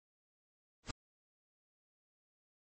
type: noise with exponential growth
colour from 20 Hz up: pink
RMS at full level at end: -35 dBFS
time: 0.83-0.91 s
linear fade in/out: 5 ms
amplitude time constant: 17 ms
effects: MP3 32 kbps